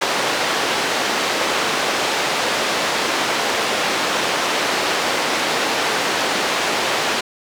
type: band-pass noise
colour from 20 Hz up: pink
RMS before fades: -20 dBFS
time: 0.01-7.21 s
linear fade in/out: 10 ms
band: 400 to 5200 Hz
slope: 12 dB/octave
effects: none